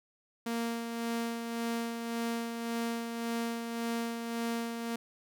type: tone with tremolo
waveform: sawtooth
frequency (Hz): 232.1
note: A#3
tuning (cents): -7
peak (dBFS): -27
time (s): 0.46-4.96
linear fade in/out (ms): 5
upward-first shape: sine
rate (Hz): 1.8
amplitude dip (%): 45
effects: none